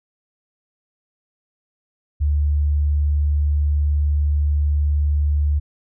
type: tone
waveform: sine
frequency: 73.42 Hz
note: D2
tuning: in tune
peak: -15 dBFS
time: 2.2-5.6 s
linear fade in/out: 20 ms
effects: none